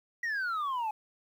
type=exponential sweep; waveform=sine; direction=down; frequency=1931 to 836 Hz; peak=-27 dBFS; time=0.23-0.91 s; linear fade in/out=5 ms; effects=tanh soft clip ceiling -29 dBFS + 10-bit